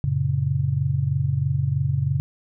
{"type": "chord", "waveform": "sine", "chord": "F# major", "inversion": "none", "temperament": "just", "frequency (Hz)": [92.5, 115.62, 138.75], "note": ["F#2", "A#2", "C#3"], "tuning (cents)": [0, -14, 2], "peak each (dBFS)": [-26, -27, -21], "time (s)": [0.04, 2.2], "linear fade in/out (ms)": 0, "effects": []}